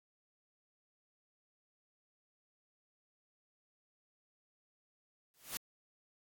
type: noise with exponential growth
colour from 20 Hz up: white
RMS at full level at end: -36 dBFS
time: 5.34-5.57 s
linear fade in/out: 0 ms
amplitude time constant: 50 ms
effects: AAC 64 kbps